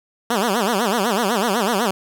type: tone with vibrato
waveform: 10% pulse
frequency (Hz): 215.1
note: A3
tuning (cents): -39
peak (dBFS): -9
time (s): 0.3-1.91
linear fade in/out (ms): 5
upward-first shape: sine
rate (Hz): 8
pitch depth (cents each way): 230
effects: none